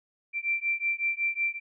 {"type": "beating tone pair", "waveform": "sine", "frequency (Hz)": [2349, 2354.4], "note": ["D7", "D7"], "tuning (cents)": [0, 4], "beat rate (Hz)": 5.4, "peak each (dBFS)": -29, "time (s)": [0.33, 1.6], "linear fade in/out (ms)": 50, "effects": []}